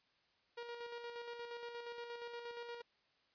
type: tone with tremolo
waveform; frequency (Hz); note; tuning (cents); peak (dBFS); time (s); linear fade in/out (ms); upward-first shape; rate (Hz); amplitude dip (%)
sawtooth; 474.2; A#4; +30; -40; 0.57-2.82; 10; square; 8.5; 40
effects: white hiss -75 dBFS RMS until 3.34 s + resampled to 11025 Hz